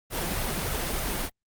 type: noise with flanger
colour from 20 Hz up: pink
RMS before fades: -29 dBFS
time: 0.1-1.3 s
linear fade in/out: 50 ms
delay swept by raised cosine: 1.4 to 5.9 ms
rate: 3.3 Hz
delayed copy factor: +0.65
effects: Opus 32 kbps